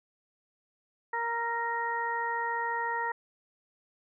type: harmonic tone with a mistuned harmonic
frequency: 467 Hz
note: A#4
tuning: 3 cents sharp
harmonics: 1 / 2 / 3 / 4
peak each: -39 / -31 / -39 / -34 dBFS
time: 1.13-3.12 s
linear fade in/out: 5 ms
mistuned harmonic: 3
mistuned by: -27 cents
effects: none